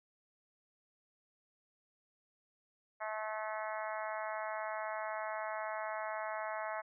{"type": "harmonic tone", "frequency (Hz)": 216.1, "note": "A3", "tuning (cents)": -31, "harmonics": [3, 4, 5, 6, 7, 8, 9, 10], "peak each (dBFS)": [-41, -43, -45, -47, -48, -49, -50, -51], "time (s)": [3, 6.82], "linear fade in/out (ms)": 20, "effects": []}